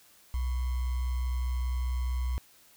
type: tone with sample-and-hold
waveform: sine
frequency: 62.4 Hz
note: B1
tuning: 19 cents sharp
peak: -27 dBFS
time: 0.34-2.38 s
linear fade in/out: 0 ms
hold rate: 1050 Hz
effects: white hiss -59 dBFS RMS until 2.76 s